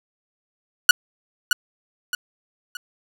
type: tone with echo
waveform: sawtooth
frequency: 1462 Hz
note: F#6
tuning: 21 cents flat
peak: -3 dBFS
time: 0.89-0.91 s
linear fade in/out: 2 ms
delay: 620 ms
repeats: 3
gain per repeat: -8 dB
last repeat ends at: 2.77 s
effects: none